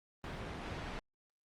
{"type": "low-pass noise", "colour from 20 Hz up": "pink", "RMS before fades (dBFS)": -43, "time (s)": [0.24, 0.99], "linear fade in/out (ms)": 0, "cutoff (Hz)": 2900, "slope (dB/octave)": 12, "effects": ["Opus 24 kbps"]}